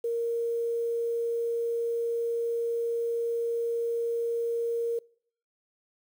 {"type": "tone with quantisation", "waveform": "sine", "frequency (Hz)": 466.2, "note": "A#4", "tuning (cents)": 0, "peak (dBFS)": -26, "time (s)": [0.04, 4.99], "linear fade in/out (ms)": 5, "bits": 9, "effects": ["noise-tail reverb RT60 0.6 s tail -25 dB re dry"]}